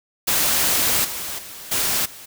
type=noise with level steps; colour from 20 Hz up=white; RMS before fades=-19 / -29 / -37 / -21 / -40 dBFS; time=0.27-2.26 s; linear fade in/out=10 ms; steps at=1.04 / 1.38 / 1.71 / 2.05 s; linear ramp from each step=10 ms; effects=none